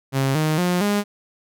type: tone with pitch steps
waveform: sawtooth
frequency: 135.2 / 155.3 / 178.4 / 204.9 Hz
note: C#3 / D#3 / F3 / G#3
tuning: -43 / -3 / +37 / -23 cents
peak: -14 dBFS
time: 0.12-1.04 s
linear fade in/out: 50 ms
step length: 230 ms
effects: none